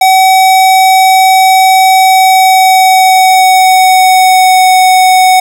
square tone with pitch glide, 757 to 744.4 Hz, F#5 to F#5, +39 to +10 cents, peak -3 dBFS, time 0.01-5.4 s, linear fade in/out 5 ms, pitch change -29 cents, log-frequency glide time 1.97-4.69 s, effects none

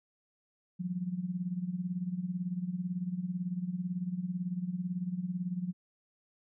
sine tone with tremolo, 179.9 Hz, F#3, 48 cents flat, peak -29 dBFS, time 0.79-5.73 s, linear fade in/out 20 ms, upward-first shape sine, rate 18 Hz, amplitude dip 75%, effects none

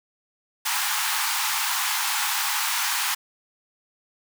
pink high-pass noise, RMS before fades -25 dBFS, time 0.65-3.15 s, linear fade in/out 10 ms, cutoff 800 Hz, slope 96 dB/octave, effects none

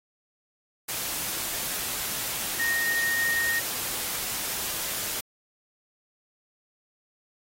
sine tone in noise, 1856 Hz, A#6, 8 cents flat, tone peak -24 dBFS, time 2.59-3.6 s, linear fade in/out 10 ms, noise white, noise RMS -31 dBFS, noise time 0.88-5.21 s, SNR +4 dB, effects AAC 48 kbps

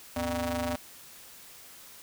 sawtooth ring-modulated tone, 174.61 Hz, F3, in tune, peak -22 dBFS, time 0.16-0.76 s, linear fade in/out 5 ms, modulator 424 Hz, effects white hiss -50 dBFS RMS until 2.02 s

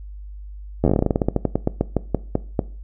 slowing click train, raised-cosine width 2 ms, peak -4 dBFS, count 24, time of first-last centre 0.84-2.592 s, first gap 11 ms, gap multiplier 1.15, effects noise-tail reverb RT60 0.4 s tail -19 dB re dry + added 50 Hz sine -33 dBFS peak until 2.83 s

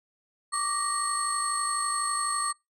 sine tone cluster, 1128 / 1180 / 1877 / 4348 / 8490 Hz, C#6 / D6 / A#6 / C#8 / C9, +30 / +8 / +11 / -34 / +24 cents, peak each -32 / -29 / -38 / -35 / -30 dBFS, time 0.52-2.53 s, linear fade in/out 20 ms, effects noise-tail reverb RT60 0.2 s tail -24 dB re dry + tanh soft clip ceiling -19 dBFS

